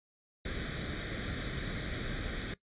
pink noise with comb filter, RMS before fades -37 dBFS, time 0.45-2.54 s, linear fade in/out 5 ms, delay 0.54 ms, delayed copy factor +0.8, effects noise-tail reverb RT60 0.1 s tail -19 dB re dry + resampled to 8000 Hz

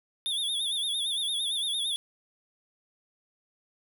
square tone with vibrato, 3520 Hz, A7, in tune, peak -28 dBFS, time 0.26-1.96 s, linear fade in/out 0 ms, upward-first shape sine, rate 8.8 Hz, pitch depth 96 cents each way, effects none

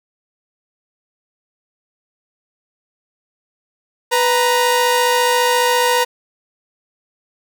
sawtooth tone pair together, 494.8 / 935 Hz, B4 / A#5, +3 / +5 cents, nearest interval major seventh, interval 1102 cents, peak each -12 dBFS, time 4.11-6.05 s, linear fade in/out 20 ms, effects none

